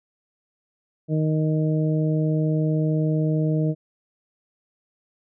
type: harmonic tone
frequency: 155.56 Hz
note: D#3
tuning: in tune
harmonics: 1 / 2 / 3 / 4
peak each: -20 / -26 / -30 / -32 dBFS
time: 1.08-3.75 s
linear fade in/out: 50 ms
effects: none